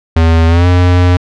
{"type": "tone with pitch glide", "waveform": "square", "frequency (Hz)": [82, 89.42], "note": ["E2", "F2"], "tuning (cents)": [-9, 41], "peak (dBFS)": -6, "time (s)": [0.16, 1.17], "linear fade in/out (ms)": 5, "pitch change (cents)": 150, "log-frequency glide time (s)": [0.47, 0.67], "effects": ["low-pass 4000 Hz 12 dB/octave"]}